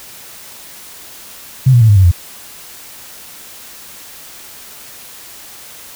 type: tone with pitch steps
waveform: sine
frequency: 130.81 / 120.65 / 111.28 / 102.63 / 94.66 / 87.31 Hz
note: C3 / B2 / A2 / G#2 / F#2 / F2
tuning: 0 / -40 / +20 / -20 / +40 / 0 cents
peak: -4 dBFS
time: 1.66-2.116 s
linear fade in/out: 10 ms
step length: 76 ms
effects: white hiss -35 dBFS RMS until 5.95 s